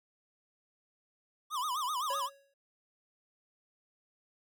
square tone with vibrato, 1108.7 Hz, C#6, in tune, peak -33 dBFS, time 1.5-2.3 s, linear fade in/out 50 ms, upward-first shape sine, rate 7.8 Hz, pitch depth 220 cents each way
square tone with exponential decay, 554.4 Hz, C#5, in tune, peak -36 dBFS, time 2.1-2.54 s, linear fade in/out 5 ms, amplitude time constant 95 ms
effects noise-tail reverb RT60 0.1 s tail -24 dB re dry

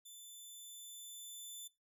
15% pulse tone with level ramp, 3520 Hz, A7, in tune, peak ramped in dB -45 to -39 dBFS, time 0.05-1.68 s, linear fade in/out 10 ms, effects noise-tail reverb RT60 0.2 s tail -17 dB re dry

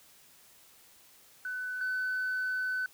sine tone pair in turn, 1501 / 1509 Hz, F#6 / F#6, +24 / +34 cents, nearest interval unison, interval 10 cents, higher second, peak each -33 / -28 dBFS, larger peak second, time 1.45-1.81 / 1.81-2.86 s, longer second, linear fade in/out 2 ms, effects tanh soft clip ceiling -27 dBFS + white hiss -59 dBFS RMS until 2.93 s

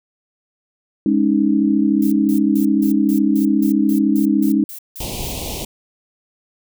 sine chord, Ab suspended fourth, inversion none, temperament equal, 207.7 / 277.2 / 311.1 Hz, Ab3 / Db4 / Eb4, 0 / 0 / 0 cents, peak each -17 dBFS, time 1.06-4.64 s, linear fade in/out 2 ms
violet noise bursts, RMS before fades -33 dBFS, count 13, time 2.02-5.321 s, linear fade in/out 2 ms, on 97 ms, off 170 ms
pink band-stop noise, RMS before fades -26 dBFS, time 5-5.65 s, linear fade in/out 5 ms, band 920 to 2400 Hz, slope 48 dB/octave
effects none

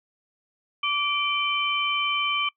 sine tone cluster, 1161 / 2353 / 3067 Hz, D6 / D7 / G7, -20 / +3 / -38 cents, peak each -27 dBFS, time 0.83-2.49 s, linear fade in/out 5 ms, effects noise-tail reverb RT60 0.1 s tail -23 dB re dry

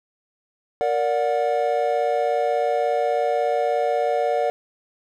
triangle chord, Bb augmented, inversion none, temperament just, 466.2 / 582.7 / 728.4 Hz, Bb4 / D5 / F#5, 0 / -14 / -27 cents, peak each -22 / -21 / -21 dBFS, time 0.81-4.5 s, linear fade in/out 0 ms, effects none

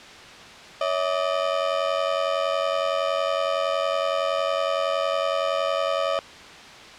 30% pulse ring-modulated tone, 605 Hz, D#5, 49 cents flat, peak -16 dBFS, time 0.81-6.19 s, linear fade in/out 0 ms, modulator 45.4 Hz, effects white hiss -42 dBFS RMS until 6.98 s + low-pass 4000 Hz 12 dB/octave

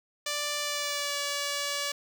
5% pulse tone with pitch glide, 587.3 to 572.6 Hz, D5 to D5, 0 to -44 cents, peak -18 dBFS, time 0.26-1.92 s, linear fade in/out 5 ms, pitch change -44 cents, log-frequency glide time 0.62-1.19 s, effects none

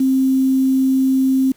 sine tone with quantisation, 264.2 Hz, C4, 17 cents sharp, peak -12 dBFS, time 0-1.52 s, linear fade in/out 5 ms, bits 6, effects pink hiss -55 dBFS RMS until 1.56 s

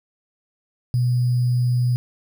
sine tone with sample-and-hold, 123.3 Hz, B2, 2 cents flat, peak -16 dBFS, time 0.94-1.96 s, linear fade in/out 0 ms, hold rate 4900 Hz, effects none

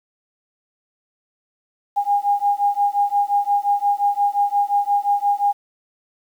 sine beating tone pair, 810 / 815.7 Hz, G#5 / G#5, -43 / -31 cents, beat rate 5.7 Hz, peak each -19 dBFS, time 1.96-5.53 s, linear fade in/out 20 ms, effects 8-bit

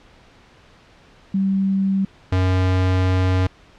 sine / square tone pair in turn, 193.7 / 92.69 Hz, G3 / F#2, -20 / +4 cents, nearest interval octave + minor second, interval 1276 cents, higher first, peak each -16 dBFS, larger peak neither, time 1.34-2.05 / 2.32-3.47 s, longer second, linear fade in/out 5 ms, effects pink hiss -50 dBFS RMS until 3.78 s + low-pass 4000 Hz 12 dB/octave

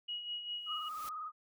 sine tone with tremolo, 2902 Hz, F#7, 34 cents flat, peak -36 dBFS, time 0.08-0.89 s, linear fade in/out 10 ms, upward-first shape sine, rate 5 Hz, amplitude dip 55%
white noise with exponential growth, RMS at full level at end -47 dBFS, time 0.49-1.09 s, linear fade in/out 1 ms, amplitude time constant 130 ms
sine tone with vibrato, 1244.5 Hz, D#6, in tune, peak -39 dBFS, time 0.66-1.32 s, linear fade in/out 50 ms, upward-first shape triangle, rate 20 Hz, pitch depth 69 cents each way
effects none

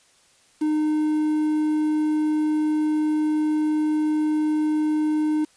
triangle tone with quantisation, 306.2 Hz, D#4, 28 cents flat, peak -17 dBFS, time 0.61-5.45 s, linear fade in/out 10 ms, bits 7, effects white hiss -58 dBFS RMS until 5.56 s + resampled to 22050 Hz

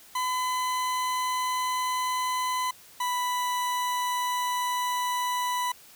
40% pulse tone pair in turn, 1010 / 989.8 Hz, B5 / B5, +39 / +4 cents, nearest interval unison, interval 35 cents, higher first, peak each -25 dBFS, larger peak neither, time 0.15-2.71 / 3-5.72 s, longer second, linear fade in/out 5 ms, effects white hiss -52 dBFS RMS until 5.95 s

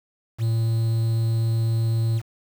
triangle tone with quantisation, 113.5 Hz, A#2, 46 cents flat, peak -17 dBFS, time 0.38-2.22 s, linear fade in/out 50 ms, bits 7, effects none

